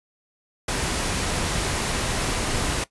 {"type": "noise", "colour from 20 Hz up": "pink", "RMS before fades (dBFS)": -25, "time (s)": [0.68, 2.84], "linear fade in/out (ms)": 5, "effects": ["noise-tail reverb RT60 0.1 s tail -17 dB re dry", "resampled to 24000 Hz"]}